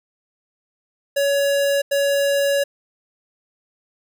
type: tone bursts at uneven times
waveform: square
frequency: 562 Hz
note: C#5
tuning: 24 cents sharp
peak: -17 dBFS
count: 2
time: 1.16-1.82 / 1.91-2.64 s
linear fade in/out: 10 ms
effects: none